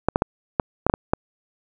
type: clicks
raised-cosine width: 1 ms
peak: -3 dBFS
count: 8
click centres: 0.086 / 0.159 / 0.221 / 0.598 / 0.866 / 0.898 / 0.939 / 1.135 s
effects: none